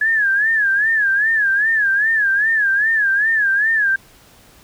sine tone with vibrato, 1687 Hz, G#6, 27 cents sharp, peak -13 dBFS, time 0.01-3.96 s, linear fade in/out 5 ms, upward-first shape sine, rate 2.5 Hz, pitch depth 130 cents each way, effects pink hiss -48 dBFS RMS until 4.63 s

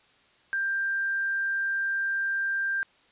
sine tone, 1585 Hz, G6, 19 cents sharp, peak -25 dBFS, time 0.53-2.83 s, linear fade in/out 0 ms, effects white hiss -61 dBFS RMS until 3.11 s + resampled to 8000 Hz

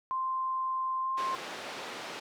sine tone with pitch glide, 1045 to 1055.9 Hz, C6 to C6, -2 to +15 cents, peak -29 dBFS, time 0.11-1.35 s, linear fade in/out 0 ms, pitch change +17 cents, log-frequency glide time 1.01-1.12 s
pink band-pass noise, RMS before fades -41 dBFS, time 1.17-2.2 s, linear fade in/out 10 ms, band 390 to 4400 Hz, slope 12 dB/octave
effects none

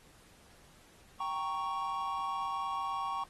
triangle chord, G diminished, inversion none, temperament equal, 784 / 932.3 / 1108.7 Hz, G5 / Bb5 / Db6, 0 / 0 / 0 cents, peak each -38 / -38 / -33 dBFS, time 1.2-3.24 s, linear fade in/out 5 ms, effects pink hiss -61 dBFS RMS until 3.29 s + AAC 32 kbps

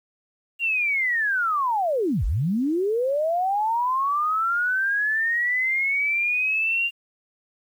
sine linear two-way sweep, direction down then up, 2802 to 40.01 to 2802 Hz, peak -20 dBFS, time 0.59-6.91 s, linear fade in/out 50 ms, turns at 2.25 s, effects 9-bit

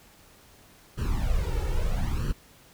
brown noise with flanger, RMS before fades -26 dBFS, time 0.97-2.33 s, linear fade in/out 20 ms, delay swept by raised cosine 0.68 to 2.28 ms, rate 0.77 Hz, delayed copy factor +1, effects pink hiss -55 dBFS RMS until 2.73 s

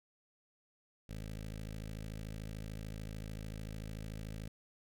15% pulse tone with notch filter, 53.5 Hz, A1, 48 cents flat, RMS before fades -44 dBFS, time 1.09-4.48 s, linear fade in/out 5 ms, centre 1000 Hz, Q 0.93, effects none

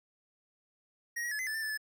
square tone with pitch steps, 1883 / 1909 / 1713 / 2041 / 1746 / 1784 / 1746 / 1729 Hz, A#6 / A#6 / A6 / C7 / A6 / A6 / A6 / A6, +17 / +41 / -47 / -44 / -14 / +23 / -14 / -31 cents, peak -34 dBFS, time 1.16-1.776 s, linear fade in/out 10 ms, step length 77 ms, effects none

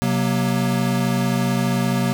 square tone cluster, 130.3 / 185.6 / 237.1 Hz, C3 / F#3 / A#3, -7 / +6 / +30 cents, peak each -23 dBFS, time 0.02-2.13 s, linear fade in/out 0 ms, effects none

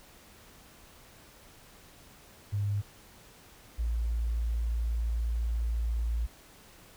sine tone pair in turn, 101.8 / 57.13 Hz, G#2 / A#1, -34 / -34 cents, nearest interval minor seventh, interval 1000 cents, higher first, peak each -27 dBFS, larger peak neither, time 2.52-2.82 / 3.78-6.27 s, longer second, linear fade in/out 20 ms, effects pink hiss -55 dBFS RMS until 6.96 s

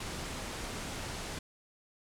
pink low-pass noise, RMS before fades -40 dBFS, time 0-1.39 s, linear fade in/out 5 ms, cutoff 9700 Hz, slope 24 dB/octave, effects none

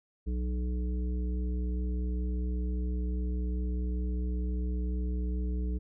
harmonic tone with a mistuned harmonic, 61.4 Hz, B1, 9 cents flat, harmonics 1 / 3 / 5 / 7, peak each -29 / -39 / -43 / -46 dBFS, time 0.26-5.79 s, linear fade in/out 20 ms, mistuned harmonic 3, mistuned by +21 cents, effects none

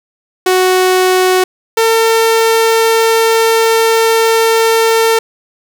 sawtooth tone pair in turn, 370 / 451.6 Hz, F#4 / A4, 0 / +45 cents, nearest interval minor third, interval 345 cents, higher second, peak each -4 dBFS, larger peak neither, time 0.46-1.44 / 1.77-5.19 s, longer second, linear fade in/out 5 ms, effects none

